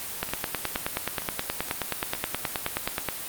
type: two click trains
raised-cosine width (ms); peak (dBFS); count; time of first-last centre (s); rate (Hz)
0.3; -19 / -9; 5 / 28; 0.29-2.15 / 0.23-3.087; 2.15 / 9.45
effects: white hiss -35 dBFS RMS until 3.28 s + Opus 32 kbps